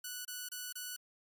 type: tone bursts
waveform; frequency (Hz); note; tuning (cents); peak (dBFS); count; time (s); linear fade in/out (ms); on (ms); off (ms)
5% pulse; 1480; F#6; 0; -29; 4; 0.04-0.964; 5; 210; 28
effects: MP3 96 kbps